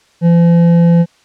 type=tone with hard clipping; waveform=sine; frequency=170 Hz; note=F3; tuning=46 cents flat; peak=-7 dBFS; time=0.21-1.06 s; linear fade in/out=50 ms; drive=7 dB; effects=white hiss -51 dBFS RMS until 1.24 s + low-pass 6000 Hz 12 dB/octave